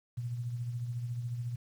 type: tone with tremolo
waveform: sine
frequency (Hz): 120.3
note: B2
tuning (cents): -45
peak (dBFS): -31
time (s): 0.17-1.56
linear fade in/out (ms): 10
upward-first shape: triangle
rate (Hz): 14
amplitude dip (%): 55
effects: 10-bit